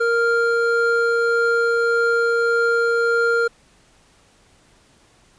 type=tone pair together; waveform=triangle; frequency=466.2 / 1396.9 Hz; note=A#4 / F6; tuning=0 / 0 cents; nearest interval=octave + perfect fifth; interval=1900 cents; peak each=-16 / -17 dBFS; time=0-3.48 s; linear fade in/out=10 ms; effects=pink hiss -55 dBFS RMS until 5.38 s + resampled to 22050 Hz